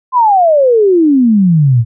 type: exponential sweep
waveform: sine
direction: down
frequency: 1046.5 to 110 Hz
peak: -5 dBFS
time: 0.12-1.85 s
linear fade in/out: 50 ms
effects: none